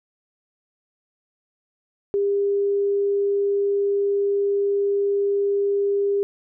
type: tone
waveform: sine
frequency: 401.5 Hz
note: G4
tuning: 41 cents sharp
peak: -18 dBFS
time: 2.14-6.23 s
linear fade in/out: 0 ms
effects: none

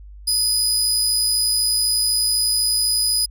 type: tone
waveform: 25% pulse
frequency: 4978 Hz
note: D#8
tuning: in tune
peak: -12 dBFS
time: 0.27-3.26 s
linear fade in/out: 10 ms
effects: added 50 Hz sine -37 dBFS peak until 3.3 s

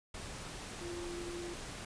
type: tone in noise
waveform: sine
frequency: 347.2 Hz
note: F4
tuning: 10 cents flat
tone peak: -41 dBFS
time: 0.81-1.54 s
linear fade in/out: 5 ms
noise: pink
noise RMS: -45 dBFS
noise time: 0.14-1.85 s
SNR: +1 dB
effects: resampled to 22050 Hz

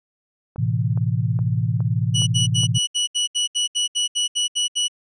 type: click train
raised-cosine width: 1 ms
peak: -24 dBFS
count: 6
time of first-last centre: 0.56-2.635 s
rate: 2.41 Hz
type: chord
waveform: sine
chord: A minor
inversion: none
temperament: equal with one note detuned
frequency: 110 / 127.9 / 164.81 Hz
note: A2 / C3 / E3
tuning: 0 / -39 / 0 cents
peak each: -21 / -22 / -25 dBFS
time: 0.58-2.79 s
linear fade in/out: 10 ms
type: tone bursts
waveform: sawtooth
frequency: 2941 Hz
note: F#7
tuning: 11 cents flat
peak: -15 dBFS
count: 14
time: 2.14-4.883 s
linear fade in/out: 20 ms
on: 130 ms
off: 71 ms
effects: resampled to 22050 Hz

